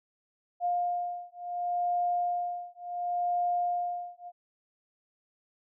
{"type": "beating tone pair", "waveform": "sine", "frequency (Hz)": [706, 706.7], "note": ["F5", "F5"], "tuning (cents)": [19, 20], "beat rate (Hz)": 0.7, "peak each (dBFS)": -31, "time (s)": [0.6, 4.32], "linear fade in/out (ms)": 50, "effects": []}